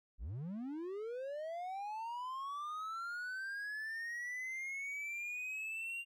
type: linear sweep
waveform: triangle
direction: up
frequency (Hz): 38.03 to 2788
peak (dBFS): -38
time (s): 0.18-6.05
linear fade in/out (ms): 50
effects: none